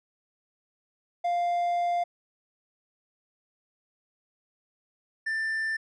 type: tone pair in turn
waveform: triangle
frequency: 698.5 / 1779 Hz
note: F5 / A6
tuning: 0 / +19 cents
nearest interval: octave + major third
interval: 1619 cents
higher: second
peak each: -22 / -25 dBFS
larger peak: first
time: 1.24-2.04 / 5.26-5.77 s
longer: first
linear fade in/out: 10 ms
effects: resampled to 22050 Hz